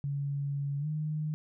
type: tone with pitch glide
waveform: sine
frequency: 141.3 to 153.2 Hz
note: C#3 to D#3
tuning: +34 to -27 cents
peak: -30 dBFS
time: 0.04-1.34 s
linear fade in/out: 0 ms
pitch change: +139 cents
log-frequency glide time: 0.79-0.87 s
effects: none